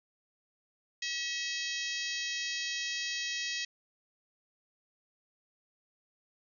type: harmonic tone with a mistuned harmonic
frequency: 643 Hz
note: E5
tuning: 43 cents flat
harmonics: 3 / 4 / 5 / 6 / 7 / 8 / 9 / 10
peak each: -39 / -40 / -41 / -42 / -42 / -43 / -44 / -44 dBFS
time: 1.02-3.65 s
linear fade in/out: 5 ms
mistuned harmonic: 10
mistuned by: +40 cents
effects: none